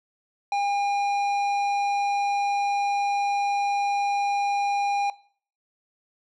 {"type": "tone with tanh clipping", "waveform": "triangle", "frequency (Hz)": 807, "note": "G#5", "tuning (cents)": -50, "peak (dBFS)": -24, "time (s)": [0.52, 5.1], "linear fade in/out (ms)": 2, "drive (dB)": 16, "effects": ["noise-tail reverb RT60 0.5 s tail -20 dB re dry"]}